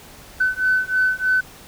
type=beating tone pair; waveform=sine; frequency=1511 / 1514.2 Hz; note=F#6 / F#6; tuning=+36 / +40 cents; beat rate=3.2 Hz; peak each=-19 dBFS; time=0.4-1.41 s; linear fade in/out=10 ms; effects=tanh soft clip ceiling -9 dBFS + pink hiss -43 dBFS RMS until 1.67 s